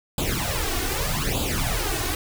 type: noise with flanger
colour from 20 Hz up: pink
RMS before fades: -25 dBFS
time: 0.18-2.15 s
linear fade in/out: 2 ms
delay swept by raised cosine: 0.26 to 2.76 ms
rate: 0.82 Hz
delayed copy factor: +0.8
effects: none